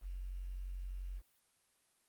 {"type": "tone with quantisation", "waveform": "sine", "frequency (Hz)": 45.77, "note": "F#1", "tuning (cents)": -18, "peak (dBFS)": -40, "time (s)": [0.01, 1.22], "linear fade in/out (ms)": 50, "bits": 11, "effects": ["white hiss -74 dBFS RMS until 2.08 s", "Opus 32 kbps"]}